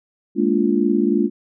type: chord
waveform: sine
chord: Bb dominant seventh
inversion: third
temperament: just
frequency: 209.8 / 233.1 / 291.4 / 349.6 Hz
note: Ab3 / Bb3 / D4 / F4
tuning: +18 / 0 / -13 / +2 cents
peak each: -20 / -21 / -20 / -20 dBFS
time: 0.35-1.3 s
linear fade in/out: 50 ms
effects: none